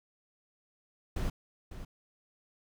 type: noise with echo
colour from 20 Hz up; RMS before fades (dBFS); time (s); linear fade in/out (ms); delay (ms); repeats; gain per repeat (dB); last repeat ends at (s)
brown; -32; 1.16-1.3; 5; 550; 1; -11; 1.85
effects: none